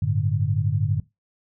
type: chord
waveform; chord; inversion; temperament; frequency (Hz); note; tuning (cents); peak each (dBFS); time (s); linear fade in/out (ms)
sine; G suspended second; none; just; 98 / 110.25 / 147; G2 / A2 / D3; 0 / +4 / +2; -24; 0.02-1; 5
effects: noise-tail reverb RT60 0.2 s tail -18 dB re dry